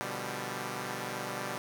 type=chord; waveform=5% pulse; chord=G dominant seventh; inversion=first; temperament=equal; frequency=123.47 / 146.83 / 174.61 / 196 Hz; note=B2 / D3 / F3 / G3; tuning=0 / 0 / 0 / 0 cents; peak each=-28 / -31 / -33 / -28 dBFS; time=0.01-1.58 s; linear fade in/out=0 ms; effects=none